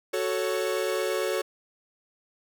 45% pulse chord, F# minor, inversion none, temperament equal with one note detuned, 371.1 / 440 / 554.4 Hz, F#4 / A4 / C#5, +5 / 0 / 0 cents, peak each -30 dBFS, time 0.13-1.42 s, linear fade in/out 10 ms, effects none

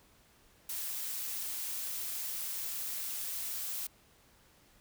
blue noise, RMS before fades -38 dBFS, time 0.69-3.87 s, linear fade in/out 5 ms, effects pink hiss -64 dBFS RMS until 4.8 s

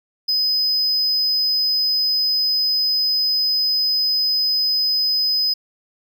triangle tone, 5030 Hz, D#8, 18 cents sharp, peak -15 dBFS, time 0.28-5.54 s, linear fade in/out 10 ms, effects none

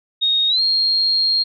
sine tone with pitch glide, 3729 to 4234 Hz, A#7 to C8, 0 to +20 cents, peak -14 dBFS, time 0.21-1.44 s, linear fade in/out 20 ms, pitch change +220 cents, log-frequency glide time 0.48-0.61 s, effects none

